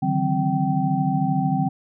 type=tone cluster; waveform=sine; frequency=145.7 / 158.9 / 188.1 / 260.9 / 773 Hz; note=D3 / D#3 / F#3 / C4 / G5; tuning=-13 / +37 / +29 / -5 / -24 cents; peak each=-25 dBFS; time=0.02-1.69 s; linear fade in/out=10 ms; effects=none